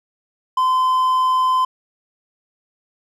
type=tone; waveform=triangle; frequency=1027 Hz; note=C6; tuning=33 cents flat; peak=-12 dBFS; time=0.57-1.65 s; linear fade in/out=5 ms; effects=none